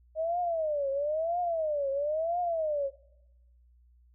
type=tone with vibrato; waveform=sine; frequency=622.3 Hz; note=D#5; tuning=in tune; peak=-27 dBFS; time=0.15-2.91 s; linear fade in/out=50 ms; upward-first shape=triangle; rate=1 Hz; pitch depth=250 cents each way; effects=noise-tail reverb RT60 0.9 s tail -22 dB re dry + added 60 Hz sine -58 dBFS peak until 4.14 s